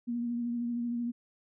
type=tone with vibrato; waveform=sine; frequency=238 Hz; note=A#3; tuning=36 cents sharp; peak=-30 dBFS; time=0.07-1.12 s; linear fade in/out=20 ms; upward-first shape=sine; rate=13 Hz; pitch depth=25 cents each way; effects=none